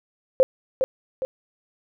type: tone with echo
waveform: sine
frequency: 523.3 Hz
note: C5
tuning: in tune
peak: -11 dBFS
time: 0.4-0.43 s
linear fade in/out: 0 ms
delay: 410 ms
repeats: 2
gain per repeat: -6 dB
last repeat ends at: 1.25 s
effects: none